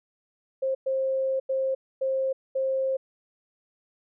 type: tone bursts at uneven times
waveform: sine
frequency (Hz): 531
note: C5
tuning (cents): +25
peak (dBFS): -23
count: 5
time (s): 0.62-0.75 / 0.86-1.4 / 1.49-1.75 / 2.01-2.33 / 2.55-2.97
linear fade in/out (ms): 10
effects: none